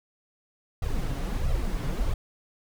brown noise with flanger, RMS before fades -27 dBFS, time 0.82-2.14 s, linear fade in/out 5 ms, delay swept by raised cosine 1.5 to 7.4 ms, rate 1.5 Hz, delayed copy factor +0.8, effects none

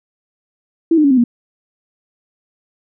sine tone with pitch steps, 329.6 / 304 / 280.4 / 258.6 / 238.5 Hz, E4 / D#4 / C#4 / C4 / A#3, 0 / -40 / +20 / -20 / +40 cents, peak -8 dBFS, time 0.91-1.24 s, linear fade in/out 5 ms, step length 66 ms, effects none

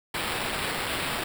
white noise with sample-and-hold, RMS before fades -30 dBFS, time 0.14-1.24 s, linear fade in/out 5 ms, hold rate 6300 Hz, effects none

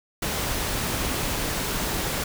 pink noise, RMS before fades -27 dBFS, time 0.22-2.24 s, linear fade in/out 5 ms, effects none

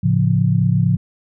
sine chord, A augmented, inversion none, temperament equal, 110 / 138.59 / 174.61 Hz, A2 / C#3 / E#3, 0 / 0 / 0 cents, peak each -17 dBFS, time 0.03-0.97 s, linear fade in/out 10 ms, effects none

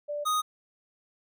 sine / square tone pair in turn, 587.3 / 1244.4 Hz, D5 / D#6, 0 / 0 cents, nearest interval octave + minor second, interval 1300 cents, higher second, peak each -30 / -25 dBFS, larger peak second, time 0.08-0.25 / 0.25-0.42 s, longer neither, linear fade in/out 20 ms, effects none

